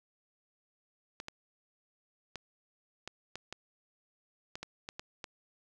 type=clicks; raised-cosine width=0.2 ms; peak=-23 dBFS; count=11; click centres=1.201 / 1.284 / 2.357 / 3.076 / 3.356 / 3.526 / 4.555 / 4.63 / 4.889 / 4.995 / 5.242 s; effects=none